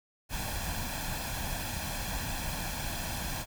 pink noise with comb filter, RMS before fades -35 dBFS, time 0.29-3.46 s, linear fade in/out 50 ms, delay 1.2 ms, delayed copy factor +0.65, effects none

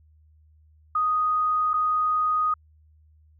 sine tone with dropouts, 1244.5 Hz, D#6, in tune, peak -20 dBFS, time 0.95-2.54 s, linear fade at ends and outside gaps 5 ms, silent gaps 1.734-1.739 s, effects added 77 Hz sine -54 dBFS peak until 3.39 s

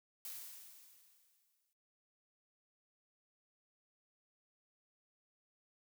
blue noise with exponential decay, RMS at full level -45 dBFS, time 0.25-1.73 s, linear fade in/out 0 ms, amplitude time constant 320 ms, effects noise-tail reverb RT60 0.2 s tail -18 dB re dry

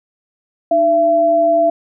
sine tone pair together, 305 / 673 Hz, D#4 / E5, -34 / +36 cents, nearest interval octave + major second, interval 1370 cents, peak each -21 / -10 dBFS, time 0.71-1.7 s, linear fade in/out 5 ms, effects none

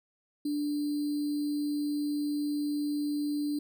sine tone with sample-and-hold, 293.7 Hz, D4, in tune, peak -28 dBFS, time 0.45-3.59 s, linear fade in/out 5 ms, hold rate 4410 Hz, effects none

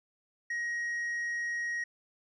sine tone with tanh clipping, 1888 Hz, A#6, 22 cents sharp, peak -32 dBFS, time 0.5-1.84 s, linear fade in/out 5 ms, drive 3 dB, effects none

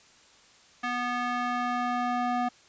square tone with band-pass filter sweep, 244.8 Hz, B3, 15 cents flat, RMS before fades -29 dBFS, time 0.83-2.49 s, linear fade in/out 10 ms, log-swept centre 1600 to 830 Hz, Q 1.4, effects white hiss -57 dBFS RMS until 2.68 s + resampled to 16000 Hz

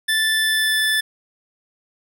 25% pulse tone with pitch glide, 1759 to 1748.9 Hz, A6 to A6, -1 to -11 cents, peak -13 dBFS, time 0.08-1.01 s, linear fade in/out 10 ms, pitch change -10 cents, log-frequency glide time 0.32-0.8 s, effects none

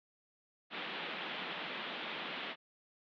white band-pass noise, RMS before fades -42 dBFS, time 0.7-2.56 s, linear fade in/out 50 ms, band 160 to 3600 Hz, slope 48 dB/octave, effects none

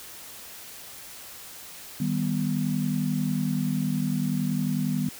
sine chord, Eb augmented, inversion none, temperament equal, 155.56 / 196 / 246.9 Hz, Eb3 / G3 / B3, 0 / 0 / 0 cents, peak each -28 dBFS, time 2-5.09 s, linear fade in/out 5 ms, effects white hiss -43 dBFS RMS until 5.19 s

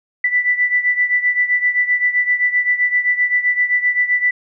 sine beating tone pair, 1975.5 / 1983.2 Hz, B6 / B6, 0 / +7 cents, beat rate 7.7 Hz, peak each -15 / -19 dBFS, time 0.24-4.31 s, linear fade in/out 5 ms, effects none

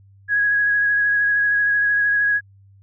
sine tone with vibrato, 1661.2 Hz, G#6, in tune, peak -15 dBFS, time 0.28-2.41 s, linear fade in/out 50 ms, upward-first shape sine, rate 13 Hz, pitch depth 16 cents each way, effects added 98 Hz sine -47 dBFS peak until 2.82 s

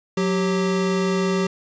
square tone pair together, 183.1 / 389.7 Hz, F#3 / G4, -18 / -10 cents, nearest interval octave + minor second, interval 1308 cents, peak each -22 / -23 dBFS, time 0.17-1.47 s, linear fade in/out 5 ms, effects resampled to 16000 Hz + 9-bit

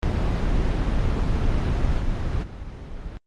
brown noise with level steps, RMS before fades -21 / -24 / -34 dBFS, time 0.03-3.17 s, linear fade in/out 0 ms, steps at 1.98 / 2.42 s, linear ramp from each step 20 ms, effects low-pass 5000 Hz 12 dB/octave + Opus 24 kbps

